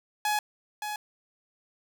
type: tone with echo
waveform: sawtooth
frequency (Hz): 842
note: G#5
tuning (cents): +24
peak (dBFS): -21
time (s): 0.25-0.39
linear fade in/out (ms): 2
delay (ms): 570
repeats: 1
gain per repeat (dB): -7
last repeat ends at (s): 0.96
effects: none